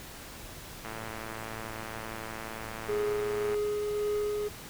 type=click train; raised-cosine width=0.5 ms; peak=-24 dBFS; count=300; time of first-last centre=0.85-3.544 s; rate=111 Hz
type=tone with tremolo; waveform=triangle; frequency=417.1 Hz; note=G#4; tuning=7 cents sharp; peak=-25 dBFS; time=2.88-4.49 s; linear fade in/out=20 ms; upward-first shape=sine; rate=1.8 Hz; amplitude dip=25%
effects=pink hiss -45 dBFS RMS until 4.69 s